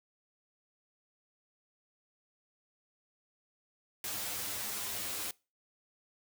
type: noise with comb filter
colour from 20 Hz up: white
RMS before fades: -38 dBFS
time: 4.04-5.31 s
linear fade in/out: 2 ms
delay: 9.8 ms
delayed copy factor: +1
effects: noise-tail reverb RT60 0.3 s tail -24 dB re dry